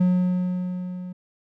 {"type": "tone with level ramp", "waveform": "triangle", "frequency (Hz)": 181.2, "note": "F#3", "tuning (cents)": -36, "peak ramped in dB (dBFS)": [-13, -30], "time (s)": [0, 1.13], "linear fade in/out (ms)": 10, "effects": []}